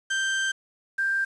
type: tone pair in turn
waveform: 35% pulse / sine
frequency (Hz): 1568 / 1581.6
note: G6 / G6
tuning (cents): 0 / +15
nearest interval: unison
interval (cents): 15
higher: second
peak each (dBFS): -22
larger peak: neither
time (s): 0.1-0.52 / 0.98-1.25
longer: first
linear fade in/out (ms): 10
effects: resampled to 22050 Hz + 8-bit